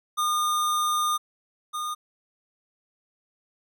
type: tone pair in turn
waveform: square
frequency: 1216 / 1221.8 Hz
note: D#6 / D#6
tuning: -40 / -32 cents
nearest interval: unison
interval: 8 cents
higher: second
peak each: -23 / -29 dBFS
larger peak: first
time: 0.17-1.18 / 1.73-1.95 s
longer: first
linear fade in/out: 20 ms
effects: none